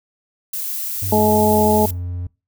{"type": "noise", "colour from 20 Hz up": "violet", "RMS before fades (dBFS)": -25, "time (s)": [0.53, 1.91], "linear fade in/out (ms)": 5}
{"type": "tone with pitch glide", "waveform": "triangle", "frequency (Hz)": [96.6, 88.58], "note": ["G2", "F2"], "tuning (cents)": [-25, 25], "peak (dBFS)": -21, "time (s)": [1.02, 2.27], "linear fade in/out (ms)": 5, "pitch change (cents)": -150, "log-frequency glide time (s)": [1.33, 1.94]}
{"type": "harmonic tone", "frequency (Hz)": 212.8, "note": "G#3", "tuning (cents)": 42, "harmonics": [1, 2, 3, 4], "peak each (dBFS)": [-17, -17, -20, -18], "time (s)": [1.12, 1.86], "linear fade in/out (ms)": 5}
{"effects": ["noise-tail reverb RT60 0.3 s tail -24 dB re dry"]}